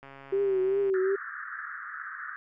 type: click train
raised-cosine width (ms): 0.5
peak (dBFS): -32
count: 120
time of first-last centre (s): 0.03-0.899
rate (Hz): 137
type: tone with vibrato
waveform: sine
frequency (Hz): 387.3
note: G4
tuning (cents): -21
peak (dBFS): -23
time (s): 0.32-1.16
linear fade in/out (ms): 10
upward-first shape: triangle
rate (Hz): 2.6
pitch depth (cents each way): 70
type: band-pass noise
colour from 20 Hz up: white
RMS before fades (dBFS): -39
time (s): 0.94-2.36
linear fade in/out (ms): 0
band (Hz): 1200 to 1800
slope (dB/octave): 96
effects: none